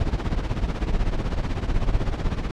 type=noise with tremolo; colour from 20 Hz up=brown; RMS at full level=-20 dBFS; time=0-2.51 s; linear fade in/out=2 ms; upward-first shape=triangle; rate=16 Hz; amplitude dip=80%; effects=low-pass 5000 Hz 12 dB/octave